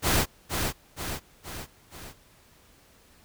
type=noise with echo; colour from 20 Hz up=pink; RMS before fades=-23 dBFS; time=0.02-0.26 s; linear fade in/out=50 ms; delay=470 ms; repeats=4; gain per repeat=-5 dB; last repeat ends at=2.14 s; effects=pink hiss -58 dBFS RMS until 3.24 s